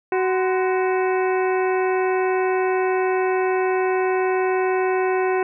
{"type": "harmonic tone with a mistuned harmonic", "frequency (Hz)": 373.3, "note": "F#4", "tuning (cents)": 15, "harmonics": [1, 2, 3, 4, 5, 6, 7], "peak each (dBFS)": [-19, -25, -29, -31, -33, -35, -36], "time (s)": [0.12, 5.43], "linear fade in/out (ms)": 2, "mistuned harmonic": 3, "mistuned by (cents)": -140, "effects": []}